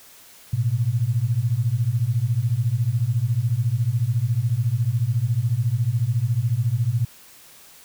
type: beating tone pair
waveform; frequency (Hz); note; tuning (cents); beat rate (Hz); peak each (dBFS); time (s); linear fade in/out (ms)
sine; 110 / 124; A2 / B2; 0 / +7; 14; -22 / -21; 0.53-7.05; 5
effects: white hiss -48 dBFS RMS until 7.84 s